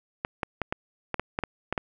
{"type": "clicks", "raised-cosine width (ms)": 0.5, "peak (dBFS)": -12, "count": 10, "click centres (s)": [0.249, 0.432, 0.617, 0.725, 1.143, 1.196, 1.389, 1.437, 1.726, 1.778], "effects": []}